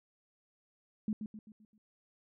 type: tone with echo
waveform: sine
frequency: 214.3 Hz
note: A3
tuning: 45 cents flat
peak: -30 dBFS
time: 1.08-1.13 s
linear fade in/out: 2 ms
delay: 130 ms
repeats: 5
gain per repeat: -7 dB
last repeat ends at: 1.78 s
effects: none